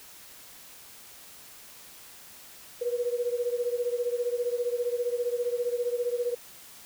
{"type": "beating tone pair", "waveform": "sine", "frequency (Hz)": [479.7, 494.7], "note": ["A#4", "B4"], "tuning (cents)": [50, 3], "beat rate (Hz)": 15, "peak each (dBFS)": [-28, -31], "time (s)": [2.81, 6.35], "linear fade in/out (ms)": 10, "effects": ["white hiss -49 dBFS RMS until 6.85 s"]}